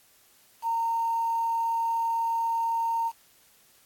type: tone with quantisation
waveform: sine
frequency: 918 Hz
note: A#5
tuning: 27 cents flat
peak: -24 dBFS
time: 0.62-3.12 s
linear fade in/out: 50 ms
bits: 8
effects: white hiss -60 dBFS RMS until 3.85 s + AAC 64 kbps